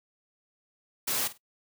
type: noise with echo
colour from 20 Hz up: white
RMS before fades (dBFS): -29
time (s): 1.07-1.28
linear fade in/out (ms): 10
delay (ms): 50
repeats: 2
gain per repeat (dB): -15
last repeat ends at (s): 1.38
effects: noise-tail reverb RT60 0.1 s tail -22 dB re dry + high-pass 100 Hz 12 dB/octave